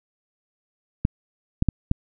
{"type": "clicks", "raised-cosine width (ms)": 5, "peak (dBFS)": -6, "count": 4, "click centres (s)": [1.051, 1.624, 1.687, 1.914], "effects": []}